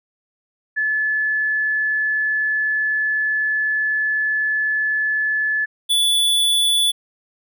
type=tone pair in turn; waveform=sine / square; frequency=1726 / 3452 Hz; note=A6 / A7; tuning=-34 / -34 cents; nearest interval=octave; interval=1200 cents; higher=second; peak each=-17 / -15 dBFS; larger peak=second; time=0.76-5.66 / 5.89-6.92 s; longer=first; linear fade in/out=20 ms; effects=none